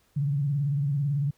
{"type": "tone with vibrato", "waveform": "sine", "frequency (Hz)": 142.1, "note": "C#3", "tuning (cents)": 43, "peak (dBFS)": -23, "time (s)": [0.16, 1.31], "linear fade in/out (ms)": 10, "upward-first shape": "sine", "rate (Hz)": 18, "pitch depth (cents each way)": 100, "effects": ["pink hiss -66 dBFS RMS until 1.37 s"]}